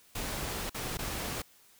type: noise with dropouts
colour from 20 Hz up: pink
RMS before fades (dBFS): -36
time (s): 0.15-1.42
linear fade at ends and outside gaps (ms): 5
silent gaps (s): 0.696-0.744 / 0.973-0.988
effects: white hiss -61 dBFS RMS until 1.79 s